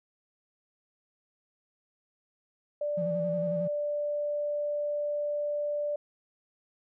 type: tone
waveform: sine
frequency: 588 Hz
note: D5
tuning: 2 cents sharp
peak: -28 dBFS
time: 2.81-5.96 s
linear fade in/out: 5 ms
type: tone with vibrato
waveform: triangle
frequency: 171.3 Hz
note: F3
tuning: 33 cents flat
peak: -30 dBFS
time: 2.97-3.68 s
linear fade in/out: 10 ms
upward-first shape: square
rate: 11 Hz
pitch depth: 59 cents each way
effects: none